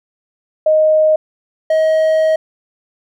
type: tone pair in turn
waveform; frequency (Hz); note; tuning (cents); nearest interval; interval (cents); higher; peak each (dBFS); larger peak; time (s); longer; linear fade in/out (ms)
sine / triangle; 622.3 / 632.8; D#5 / D#5; 0 / +29; unison; 29; second; -8; neither; 0.66-1.16 / 1.7-2.36; second; 5
effects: none

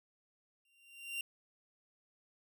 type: tone with exponential growth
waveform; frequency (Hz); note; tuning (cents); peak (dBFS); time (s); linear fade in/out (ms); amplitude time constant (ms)
45% pulse; 2771; F7; -14; -35; 0.65-1.21; 2; 120
effects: none

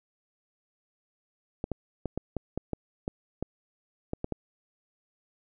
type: clicks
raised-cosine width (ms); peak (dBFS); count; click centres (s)
2; -17; 12; 1.641 / 1.717 / 2.057 / 2.176 / 2.367 / 2.576 / 2.733 / 3.079 / 3.426 / 4.134 / 4.244 / 4.323
effects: none

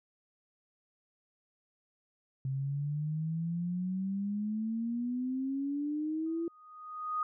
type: exponential sweep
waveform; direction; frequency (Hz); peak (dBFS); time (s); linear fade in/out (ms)
sine; up; 131.9 to 338.9; -31; 2.45-6.48; 2
type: tone with exponential growth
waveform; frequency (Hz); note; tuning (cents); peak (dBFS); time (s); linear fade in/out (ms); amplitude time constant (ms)
sine; 1242; D#6; -3; -28; 6.26-7.23; 2; 210
effects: none

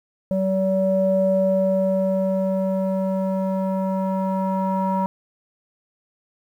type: tone with low-pass filter sweep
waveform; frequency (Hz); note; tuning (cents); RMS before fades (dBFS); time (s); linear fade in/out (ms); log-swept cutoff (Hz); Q
square; 190.4; F#3; +50; -21; 0.31-5.06; 0; 510 to 930; 5.6
effects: 9-bit

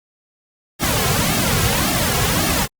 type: noise with flanger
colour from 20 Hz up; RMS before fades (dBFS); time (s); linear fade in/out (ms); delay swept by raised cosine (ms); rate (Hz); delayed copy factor
pink; -18; 0.79-2.68; 50; 2 to 3.4; 1.8; -0.95
effects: Opus 48 kbps

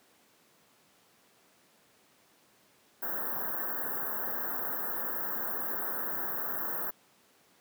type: band-stop noise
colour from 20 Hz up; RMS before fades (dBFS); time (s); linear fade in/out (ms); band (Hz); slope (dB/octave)
white; -34; 3.02-6.91; 10; 1800 to 13000; 96
effects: pink hiss -64 dBFS RMS until 7.6 s + high-pass 200 Hz 12 dB/octave

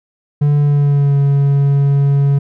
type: tone with pitch glide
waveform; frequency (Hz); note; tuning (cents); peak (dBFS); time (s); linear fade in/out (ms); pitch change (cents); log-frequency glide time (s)
triangle; 145.8 to 140.43; D3 to C#3; -12 to +23; -7; 0.41-2.39; 10; -65; 0.58-1.17
effects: none

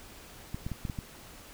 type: clicks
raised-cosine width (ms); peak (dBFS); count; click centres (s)
5; -22; 6; 0.545 / 0.665 / 0.717 / 0.852 / 0.898 / 0.988
effects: pink hiss -50 dBFS RMS until 1.53 s

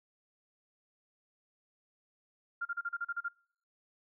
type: tone bursts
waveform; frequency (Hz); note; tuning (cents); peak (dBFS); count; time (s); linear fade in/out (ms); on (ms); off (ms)
sine; 1396.9; F6; 0; -32; 9; 2.61-3.286; 10; 44; 35
effects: noise-tail reverb RT60 0.6 s tail -26 dB re dry

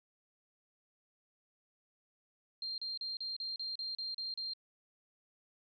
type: tone bursts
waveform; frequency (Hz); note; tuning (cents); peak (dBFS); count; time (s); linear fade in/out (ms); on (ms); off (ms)
sine; 4186; C8; 0; -37; 10; 2.62-4.535; 2; 160; 35
effects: none

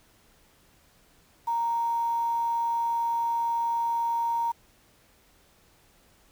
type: tone with quantisation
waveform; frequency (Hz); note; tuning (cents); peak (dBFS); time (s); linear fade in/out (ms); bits
sine; 931; A#5; -2; -24; 1.47-4.52; 10; 8
effects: pink hiss -61 dBFS RMS until 6.31 s

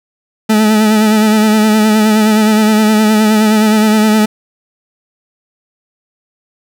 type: tone with vibrato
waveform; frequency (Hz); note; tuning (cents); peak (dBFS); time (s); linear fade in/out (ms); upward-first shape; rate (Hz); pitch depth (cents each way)
40% pulse; 215.4; A3; -37; -6; 0.49-4.26; 10; sine; 9.6; 35
effects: none

